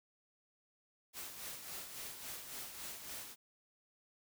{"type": "noise with tremolo", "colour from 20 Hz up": "white", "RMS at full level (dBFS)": -45, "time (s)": [1.13, 3.36], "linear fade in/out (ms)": 50, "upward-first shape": "sine", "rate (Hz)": 3.6, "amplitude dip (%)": 50, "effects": []}